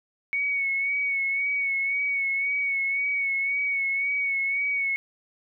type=tone with vibrato; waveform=sine; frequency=2224 Hz; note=C#7; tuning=5 cents sharp; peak=-23 dBFS; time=0.33-4.96 s; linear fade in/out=0 ms; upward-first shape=sine; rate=1.9 Hz; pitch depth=34 cents each way; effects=none